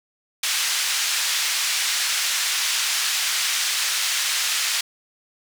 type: band-pass noise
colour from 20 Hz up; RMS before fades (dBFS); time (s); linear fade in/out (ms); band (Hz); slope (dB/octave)
white; -23; 0.43-4.81; 5; 1600 to 6400; 12
effects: none